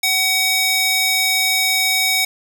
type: tone with high-pass filter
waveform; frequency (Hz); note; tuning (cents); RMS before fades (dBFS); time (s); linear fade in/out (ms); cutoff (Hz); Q
square; 753; F#5; +30; -17; 0.03-2.25; 5; 2400; 0.97
effects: none